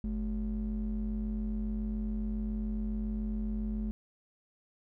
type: ring-modulated tone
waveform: triangle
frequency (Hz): 82.8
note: E2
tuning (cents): +8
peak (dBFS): -26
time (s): 0.04-3.91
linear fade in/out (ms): 0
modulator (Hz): 132
effects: none